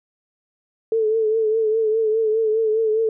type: tone with vibrato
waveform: sine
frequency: 440 Hz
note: A4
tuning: in tune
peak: -16 dBFS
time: 0.92-3.09 s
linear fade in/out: 2 ms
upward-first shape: triangle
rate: 4.9 Hz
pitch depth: 58 cents each way
effects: none